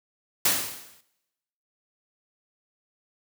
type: noise with exponential decay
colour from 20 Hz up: white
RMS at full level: -19 dBFS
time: 0.45-1.01 s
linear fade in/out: 5 ms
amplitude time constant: 120 ms
effects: noise-tail reverb RT60 1.0 s tail -21 dB re dry + high-pass 80 Hz 12 dB/octave